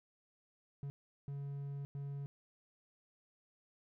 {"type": "tone bursts at uneven times", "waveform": "triangle", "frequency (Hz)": 140.6, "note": "C#3", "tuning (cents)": 25, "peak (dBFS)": -38, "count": 3, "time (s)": [[0.83, 0.9], [1.28, 1.85], [1.95, 2.26]], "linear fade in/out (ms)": 0, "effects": []}